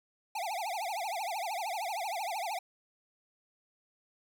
square tone with vibrato, 774 Hz, G5, 22 cents flat, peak -34 dBFS, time 0.35-2.59 s, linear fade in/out 5 ms, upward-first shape triangle, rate 13 Hz, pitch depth 290 cents each way, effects none

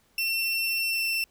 30% pulse tone with pitch glide, 2704 to 2687 Hz, E7 to E7, +43 to +33 cents, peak -22 dBFS, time 0.18-1.24 s, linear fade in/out 2 ms, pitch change -10 cents, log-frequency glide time 0.82-1.03 s, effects pink hiss -65 dBFS RMS until 1.3 s

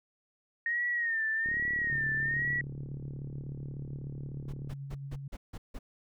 sine tone with vibrato, 1848 Hz, A#6, 16 cents flat, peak -28 dBFS, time 0.66-2.61 s, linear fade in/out 2 ms, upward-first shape sine, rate 1.2 Hz, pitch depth 80 cents each way
click train, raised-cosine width 3 ms, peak -32 dBFS, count 118, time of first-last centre 1.46-4.674 s, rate 36.4 Hz
sine tone with tremolo, 138.59 Hz, C#3, in tune, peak -37 dBFS, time 1.91-5.28 s, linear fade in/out 5 ms, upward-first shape sine, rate 9 Hz, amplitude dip 25%
brown noise bursts, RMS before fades -40 dBFS, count 7, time 4.48-5.79 s, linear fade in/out 10 ms, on 50 ms, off 160 ms
effects none

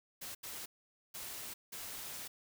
white noise bursts at uneven times, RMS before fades -45 dBFS, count 4, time 0.21-0.35 / 0.43-0.66 / 1.14-1.54 / 1.72-2.28 s, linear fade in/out 10 ms, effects none

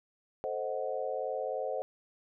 sine chord, A diminished seventh, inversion none, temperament equal, 440 / 523.3 / 622.3 / 740 Hz, A4 / C5 / Eb5 / Gb5, 0 / 0 / 0 / 0 cents, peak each -39 / -35 / -38 / -39 dBFS, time 0.44-1.82 s, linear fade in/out 0 ms, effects none

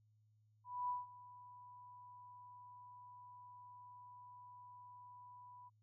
sine tone with ADSR envelope, 987.8 Hz, B5, in tune, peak -36 dBFS, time 0.64-5.7 s, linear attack 250 ms, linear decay 170 ms, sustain -19 dB, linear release 26 ms, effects added 107 Hz sine -70 dBFS peak until 5.82 s

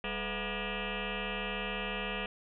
sine tone with frequency modulation, 1207 Hz, D6, 47 cents sharp, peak -33 dBFS, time 0.04-2.26 s, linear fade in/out 2 ms, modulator 234 Hz, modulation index 7.6, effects none

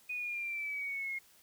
sine linear sweep, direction down, 2489 to 2141 Hz, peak -35 dBFS, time 0.09-1.19 s, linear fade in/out 10 ms, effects white hiss -63 dBFS RMS until 1.42 s

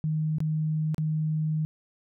sine tone with dropouts, 155.56 Hz, D#3, in tune, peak -24 dBFS, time 0.04-1.65 s, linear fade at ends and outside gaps 0 ms, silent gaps 0.384-0.404 / 0.945-0.981 s, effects none

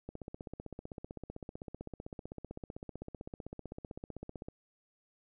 click train, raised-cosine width 2 ms, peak -29 dBFS, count 70, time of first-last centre 0.09-4.485 s, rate 15.7 Hz, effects none

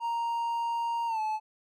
triangle tone with pitch glide, 932.3 to 864.9 Hz, A#5 to A5, 0 to -30 cents, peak -26 dBFS, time 0-1.4 s, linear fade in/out 50 ms, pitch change -130 cents, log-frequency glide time 1.07-1.2 s, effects none

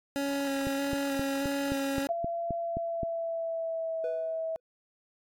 25% pulse tone with vibrato, 277.2 Hz, C#4, in tune, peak -25 dBFS, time 0.16-2.07 s, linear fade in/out 0 ms, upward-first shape square, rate 1.6 Hz, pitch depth 14 cents each way
click train, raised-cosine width 3 ms, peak -21 dBFS, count 10, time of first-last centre 0.67-3.032 s, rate 3.81 Hz
sine tone with pitch glide, 679 to 649.1 Hz, F5 to E5, -49 to -27 cents, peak -30 dBFS, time 2.09-4.56 s, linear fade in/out 0 ms, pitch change -78 cents, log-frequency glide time 2.55-4.06 s
triangle tone with exponential decay, 493.9 Hz, B4, in tune, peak -29 dBFS, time 4.04-4.6 s, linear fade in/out 2 ms, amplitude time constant 120 ms
effects AAC 64 kbps

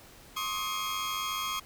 35% pulse tone cluster, 1064 / 1158 / 1257 / 3262 Hz, C6 / D6 / D#6 / G#7, +29 / -25 / +17 / -32 cents, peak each -35 / -38 / -35 / -34 dBFS, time 0.36-1.6 s, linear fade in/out 10 ms, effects pink hiss -53 dBFS RMS until 1.65 s

